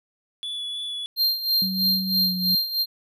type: tone with vibrato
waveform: triangle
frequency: 3427 Hz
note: A7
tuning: 46 cents flat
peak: -27 dBFS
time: 0.43-1.06 s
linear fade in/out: 0 ms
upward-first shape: sine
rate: 3.2 Hz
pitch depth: 10 cents each way
type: tone with tremolo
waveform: square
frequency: 4186 Hz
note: C8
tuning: in tune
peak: -18 dBFS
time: 1.16-2.86 s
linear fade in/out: 50 ms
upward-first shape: sine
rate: 3.1 Hz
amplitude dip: 75%
type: tone with pitch glide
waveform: sine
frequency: 189.1 to 182.87 Hz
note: F#3 to F#3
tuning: +38 to -20 cents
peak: -26 dBFS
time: 1.62-2.55 s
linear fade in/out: 2 ms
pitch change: -58 cents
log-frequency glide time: 2.13-2.34 s
effects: none